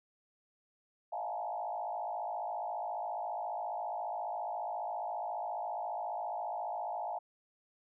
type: tone with frequency modulation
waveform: sine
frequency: 774 Hz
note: G5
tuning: 22 cents flat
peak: -35 dBFS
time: 1.12-7.19 s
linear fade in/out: 10 ms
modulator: 54.6 Hz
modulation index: 2.4
effects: none